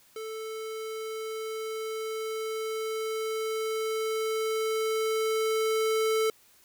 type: tone with level ramp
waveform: square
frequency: 440 Hz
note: A4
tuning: in tune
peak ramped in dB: -36 to -24 dBFS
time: 0.16-6.3 s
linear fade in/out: 2 ms
effects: white hiss -60 dBFS RMS until 6.64 s